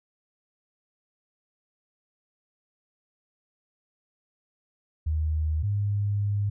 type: tone pair in turn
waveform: sine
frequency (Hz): 77.78 / 102.16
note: D#2 / G#2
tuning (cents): 0 / -28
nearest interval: perfect fourth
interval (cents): 472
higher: second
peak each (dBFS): -23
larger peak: neither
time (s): 5.06-5.63 / 5.63-6.5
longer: second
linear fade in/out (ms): 10
effects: none